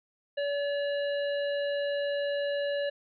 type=harmonic tone; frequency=571 Hz; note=D5; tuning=49 cents flat; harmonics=1 / 3 / 5 / 7; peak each=-28 / -38 / -42 / -45 dBFS; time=0.37-2.9 s; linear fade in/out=10 ms; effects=none